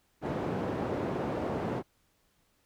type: band-pass noise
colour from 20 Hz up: white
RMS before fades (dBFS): -33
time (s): 0.21-1.83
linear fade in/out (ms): 50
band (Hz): 100 to 530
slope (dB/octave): 12
effects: pink hiss -71 dBFS RMS until 2.65 s

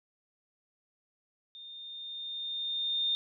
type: tone with level ramp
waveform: sine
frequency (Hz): 3636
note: A#7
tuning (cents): -44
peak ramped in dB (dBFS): -45 to -26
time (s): 1.55-3.15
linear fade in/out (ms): 0
effects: none

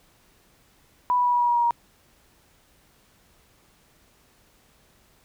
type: tone with pitch steps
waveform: sine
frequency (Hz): 987.8 / 981.5 / 975.3 / 969.1 / 963 / 956.9 / 950.9 / 944.8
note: B5 / B5 / B5 / B5 / B5 / A#5 / A#5 / A#5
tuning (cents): 0 / -11 / -22 / -33 / -44 / +45 / +34 / +23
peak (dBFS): -18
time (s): 1.1-1.708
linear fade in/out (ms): 0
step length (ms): 76
effects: pink hiss -60 dBFS RMS until 5.24 s

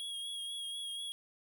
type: tone with vibrato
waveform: square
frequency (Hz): 3300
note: G#7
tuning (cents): -12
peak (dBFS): -39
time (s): 0-1.12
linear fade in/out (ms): 0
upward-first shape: sine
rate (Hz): 4.1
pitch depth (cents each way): 29
effects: none

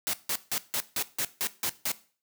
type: noise bursts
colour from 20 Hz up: white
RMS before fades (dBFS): -29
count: 9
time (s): 0.07-1.917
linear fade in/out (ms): 0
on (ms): 63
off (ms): 160
effects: noise-tail reverb RT60 0.4 s tail -17 dB re dry + high-pass 100 Hz 12 dB/octave

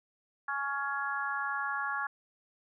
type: harmonic tone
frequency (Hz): 279.1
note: C#4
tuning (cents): +12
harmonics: 3 / 4 / 5 / 6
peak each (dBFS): -39 / -36 / -36 / -36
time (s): 0.48-2.07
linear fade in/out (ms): 5
effects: none

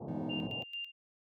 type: band-pass noise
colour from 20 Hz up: pink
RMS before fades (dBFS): -43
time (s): 0-0.64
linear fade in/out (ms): 10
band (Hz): 100 to 860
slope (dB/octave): 48
type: chord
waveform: triangle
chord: E major seventh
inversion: none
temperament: equal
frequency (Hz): 164.81 / 207.7 / 246.9 / 311.1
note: E3 / G#3 / B3 / D#4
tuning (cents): 0 / 0 / 0 / 0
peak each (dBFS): -40 / -40 / -40 / -39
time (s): 0.08-0.47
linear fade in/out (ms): 2
type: tone with tremolo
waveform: sine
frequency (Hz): 2794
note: F7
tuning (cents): 0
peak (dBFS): -37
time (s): 0.29-0.92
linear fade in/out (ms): 20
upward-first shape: square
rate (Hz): 4.5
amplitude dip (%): 70
effects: none

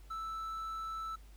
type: tone with quantisation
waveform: triangle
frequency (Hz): 1318.5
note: E6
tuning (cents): 0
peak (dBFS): -36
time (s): 0.1-1.16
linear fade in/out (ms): 10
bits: 11
effects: added 50 Hz sine -52 dBFS peak until 1.36 s + pink hiss -65 dBFS RMS until 1.36 s

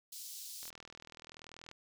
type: high-pass noise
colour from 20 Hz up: pink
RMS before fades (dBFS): -47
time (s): 0.12-0.7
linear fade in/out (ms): 5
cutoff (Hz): 4200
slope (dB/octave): 24
type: click train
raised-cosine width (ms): 0.2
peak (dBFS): -33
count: 45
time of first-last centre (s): 0.63-1.714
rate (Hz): 40.6
effects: none

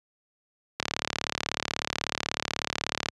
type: click train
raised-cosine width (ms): 0.2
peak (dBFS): -8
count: 84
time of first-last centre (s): 0.8-3.087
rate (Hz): 36.3
effects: high-pass 80 Hz 12 dB/octave + resampled to 24000 Hz

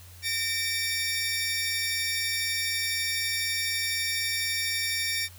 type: tone cluster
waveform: sawtooth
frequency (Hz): 1826 / 2314 / 3664 / 5490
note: A#6 / D7 / A#7 / F8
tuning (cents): -36 / -26 / -31 / -31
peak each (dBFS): -30 / -27 / -32 / -30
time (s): 0.22-5.29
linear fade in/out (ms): 50
effects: added 89 Hz sine -47 dBFS peak until 5.38 s + white hiss -52 dBFS RMS until 5.38 s

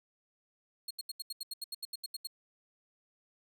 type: tone bursts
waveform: sawtooth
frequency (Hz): 4286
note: C8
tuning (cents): +41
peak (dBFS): -34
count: 14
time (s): 0.88-2.272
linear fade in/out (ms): 5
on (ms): 27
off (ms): 78
effects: none

